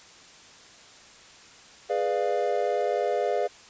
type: chord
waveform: triangle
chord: G# diminished seventh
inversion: none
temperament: equal with one note detuned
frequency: 415.3 / 493.9 / 594.8 / 698.5 Hz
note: G#4 / B4 / D5 / F5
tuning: 0 / 0 / +22 / 0 cents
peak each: -27 dBFS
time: 1.89-3.48 s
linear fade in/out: 20 ms
effects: white hiss -50 dBFS RMS until 3.69 s + resampled to 16000 Hz